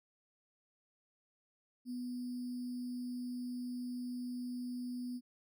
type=tone with sample-and-hold; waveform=sine; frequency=246.9 Hz; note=B3; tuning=in tune; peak=-38 dBFS; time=1.85-5.21 s; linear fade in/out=50 ms; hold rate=4900 Hz; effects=none